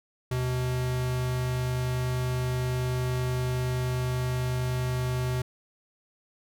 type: tone pair together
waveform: square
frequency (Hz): 75.71 / 126.3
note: D#2 / B2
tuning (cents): -47 / +39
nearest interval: major sixth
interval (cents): 886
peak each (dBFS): -37 / -27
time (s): 0.31-5.42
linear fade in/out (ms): 5
effects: none